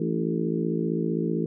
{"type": "harmonic tone with a mistuned harmonic", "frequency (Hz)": 55.5, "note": "A1", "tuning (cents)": 16, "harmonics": [3, 4, 5, 6, 7, 8], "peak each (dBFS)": [-28, -30, -34, -30, -32, -33], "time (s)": [0, 1.46], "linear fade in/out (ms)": 5, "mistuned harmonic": 5, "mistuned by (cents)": 47, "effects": []}